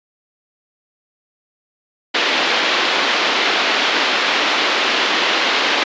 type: band-pass noise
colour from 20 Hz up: white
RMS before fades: -17 dBFS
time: 2.14-5.84 s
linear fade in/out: 10 ms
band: 270 to 3800 Hz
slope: 24 dB/octave
effects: resampled to 16000 Hz